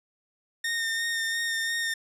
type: tone with vibrato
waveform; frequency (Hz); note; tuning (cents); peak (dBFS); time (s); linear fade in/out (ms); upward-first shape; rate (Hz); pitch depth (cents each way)
sawtooth; 1831; A#6; -32; -23; 0.64-1.94; 5; sine; 2.9; 18
effects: low-pass 11000 Hz 12 dB/octave